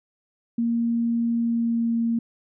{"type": "tone with pitch glide", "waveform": "sine", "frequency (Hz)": [233.1, 231.1], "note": ["A#3", "A#3"], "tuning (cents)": [0, -15], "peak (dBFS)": -20, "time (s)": [0.58, 2.19], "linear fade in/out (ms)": 5, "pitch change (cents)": -15, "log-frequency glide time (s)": [1.36, 1.96], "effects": []}